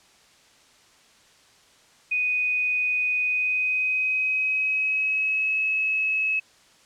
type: tone with pitch glide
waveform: sine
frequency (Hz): 2489 to 2577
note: D#7 to E7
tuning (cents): 0 to -40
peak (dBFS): -21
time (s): 2.11-6.4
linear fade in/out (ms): 10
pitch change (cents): +60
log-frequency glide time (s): 3.22-5.57
effects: white hiss -56 dBFS RMS until 6.85 s + low-pass 7000 Hz 12 dB/octave